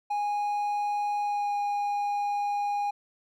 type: tone with pitch glide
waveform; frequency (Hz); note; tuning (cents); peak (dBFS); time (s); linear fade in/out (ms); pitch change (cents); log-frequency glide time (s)
triangle; 825 to 817.9; G#5 to G#5; -12 to -27; -24; 0.1-2.91; 10; -15; 1.2-1.55
effects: none